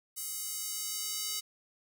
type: tone with high-pass filter sweep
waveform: square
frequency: 424.9 Hz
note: G#4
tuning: 40 cents sharp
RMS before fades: -37 dBFS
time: 0.16-1.41 s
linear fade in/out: 20 ms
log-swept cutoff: 8600 to 4800 Hz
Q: 1.1
effects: none